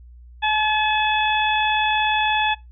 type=harmonic tone; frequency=857 Hz; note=A5; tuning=46 cents flat; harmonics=1 / 2 / 3 / 4; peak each=-20 / -23 / -25 / -26 dBFS; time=0.42-2.55 s; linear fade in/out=20 ms; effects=noise-tail reverb RT60 0.2 s tail -21 dB re dry + added 60 Hz sine -41 dBFS peak until 2.71 s